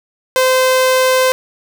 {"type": "tone", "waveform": "sawtooth", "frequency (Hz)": 516, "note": "C5", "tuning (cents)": -24, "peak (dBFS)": -6, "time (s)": [0.36, 1.32], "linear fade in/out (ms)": 0, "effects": []}